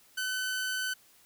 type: tone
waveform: sawtooth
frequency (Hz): 1514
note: F#6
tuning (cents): +39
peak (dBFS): -27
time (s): 0.17-0.94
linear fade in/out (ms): 10
effects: white hiss -61 dBFS RMS until 1.25 s